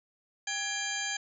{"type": "harmonic tone with a mistuned harmonic", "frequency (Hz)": 795, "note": "G5", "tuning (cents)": 24, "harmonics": [1, 2, 3, 4, 5, 6, 8, 9], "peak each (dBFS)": [-42, -36, -40, -39, -44, -41, -39, -40], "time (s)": [0.47, 1.17], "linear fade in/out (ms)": 5, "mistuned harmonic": 2, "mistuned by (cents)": 90, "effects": []}